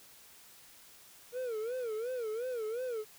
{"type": "tone with vibrato", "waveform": "triangle", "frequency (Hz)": 469.6, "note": "A#4", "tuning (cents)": 13, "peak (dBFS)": -32, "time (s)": [1.32, 3.05], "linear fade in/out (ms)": 50, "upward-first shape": "sine", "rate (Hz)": 2.8, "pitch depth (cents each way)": 160, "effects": ["white hiss -57 dBFS RMS until 3.18 s"]}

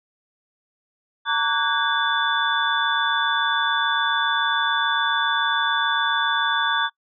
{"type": "tone cluster", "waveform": "sine", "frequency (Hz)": [914, 1142, 1482, 1629, 3489], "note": ["A#5", "D6", "F#6", "G#6", "A7"], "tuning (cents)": [-34, -49, 2, -34, -15], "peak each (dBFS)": -25, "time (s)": [1.25, 6.9], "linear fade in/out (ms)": 50, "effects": ["noise-tail reverb RT60 0.1 s tail -24 dB re dry"]}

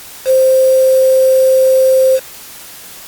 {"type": "tone with quantisation", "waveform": "sine", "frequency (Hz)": 523.3, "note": "C5", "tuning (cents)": 0, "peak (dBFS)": -6, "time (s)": [0.25, 2.2], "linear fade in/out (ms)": 50, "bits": 4, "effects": ["white hiss -33 dBFS RMS until 3.07 s", "Opus 48 kbps"]}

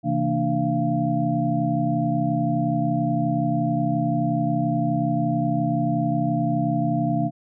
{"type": "tone cluster", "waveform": "sine", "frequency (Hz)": [132.2, 163.7, 229.2, 296.5, 688], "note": ["C3", "E3", "A#3", "D4", "F5"], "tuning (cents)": [18, -12, -29, 17, -26], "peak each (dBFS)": -26, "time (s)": [0.03, 7.31], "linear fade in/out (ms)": 50, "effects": []}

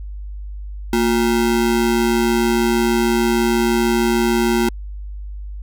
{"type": "ring-modulated tone", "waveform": "square", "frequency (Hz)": 292.7, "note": "D4", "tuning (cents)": -6, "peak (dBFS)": -12, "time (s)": [0.93, 4.69], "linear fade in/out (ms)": 2, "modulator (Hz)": 63.2, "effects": ["added 50 Hz sine -27 dBFS peak until 5.62 s"]}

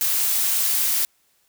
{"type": "noise", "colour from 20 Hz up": "blue", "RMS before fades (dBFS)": -21, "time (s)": [0.01, 1.05], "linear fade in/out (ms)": 0, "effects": ["white hiss -64 dBFS RMS until 1.48 s"]}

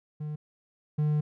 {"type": "tone pair in turn", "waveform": "triangle", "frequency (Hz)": [151, 150.43], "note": ["D3", "D3"], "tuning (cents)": [48, 42], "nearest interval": "unison", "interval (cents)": 6, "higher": "first", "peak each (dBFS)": [-30, -21], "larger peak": "second", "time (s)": [[0.2, 0.36], [0.98, 1.21]], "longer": "second", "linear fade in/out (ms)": 10, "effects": []}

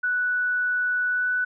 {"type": "tone with pitch glide", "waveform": "sine", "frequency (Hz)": [1480, 1489.4], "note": ["F#6", "F#6"], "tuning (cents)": [0, 11], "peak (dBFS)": -21, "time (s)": [0.03, 1.45], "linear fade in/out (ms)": 10, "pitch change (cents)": 11, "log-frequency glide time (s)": [1.08, 1.28], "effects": []}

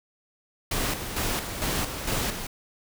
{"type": "noise with tremolo", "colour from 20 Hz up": "pink", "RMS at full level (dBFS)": -27, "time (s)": [0.71, 2.47], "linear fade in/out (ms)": 5, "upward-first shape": "square", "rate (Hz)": 2.2, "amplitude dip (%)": 55, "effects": []}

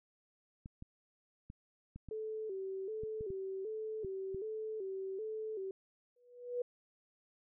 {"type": "clicks", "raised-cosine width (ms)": 5, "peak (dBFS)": -35, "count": 10, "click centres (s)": [0.659, 0.824, 1.501, 1.96, 2.087, 3.035, 3.209, 3.304, 4.047, 4.346]}
{"type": "tone with vibrato", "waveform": "sine", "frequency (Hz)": 408.9, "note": "G#4", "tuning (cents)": -27, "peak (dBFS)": -38, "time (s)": [2.11, 5.71], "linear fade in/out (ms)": 2, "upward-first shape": "square", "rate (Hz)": 1.3, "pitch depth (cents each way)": 110}
{"type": "tone with exponential growth", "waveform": "sine", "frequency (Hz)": 488.8, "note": "B4", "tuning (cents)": -18, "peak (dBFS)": -31, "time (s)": [6.16, 6.62], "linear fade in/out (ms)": 5, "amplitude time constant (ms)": 100}
{"effects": []}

